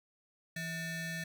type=ring-modulated tone; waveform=40% pulse; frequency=812 Hz; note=G#5; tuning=39 cents flat; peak=-33 dBFS; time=0.56-1.24 s; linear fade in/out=5 ms; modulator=978 Hz; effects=none